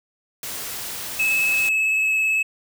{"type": "noise", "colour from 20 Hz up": "white", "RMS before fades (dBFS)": -31, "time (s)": [0.43, 1.69], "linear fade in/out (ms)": 2}
{"type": "tone with vibrato", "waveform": "triangle", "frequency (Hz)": 2590, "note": "E7", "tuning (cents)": -31, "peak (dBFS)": -16, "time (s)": [1.19, 2.43], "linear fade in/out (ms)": 10, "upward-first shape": "sine", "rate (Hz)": 18, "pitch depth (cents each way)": 16}
{"effects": []}